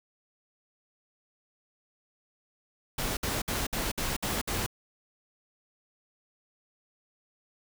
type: noise bursts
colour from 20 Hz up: pink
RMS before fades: -31 dBFS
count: 7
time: 2.98-4.664 s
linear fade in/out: 5 ms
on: 190 ms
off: 59 ms
effects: none